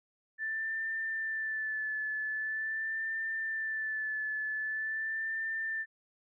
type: tone with vibrato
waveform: sine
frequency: 1760 Hz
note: A6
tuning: in tune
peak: -32 dBFS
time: 0.38-5.86 s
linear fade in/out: 50 ms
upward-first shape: sine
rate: 0.44 Hz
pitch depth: 29 cents each way
effects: none